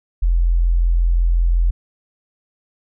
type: tone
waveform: sine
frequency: 42.77 Hz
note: F1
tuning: 35 cents flat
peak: -12 dBFS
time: 0.22-1.71 s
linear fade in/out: 10 ms
effects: none